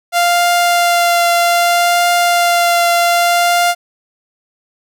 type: tone with vibrato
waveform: sawtooth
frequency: 695 Hz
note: F5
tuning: 9 cents flat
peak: -6 dBFS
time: 0.12-3.75 s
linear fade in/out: 50 ms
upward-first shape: triangle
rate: 0.63 Hz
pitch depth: 13 cents each way
effects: none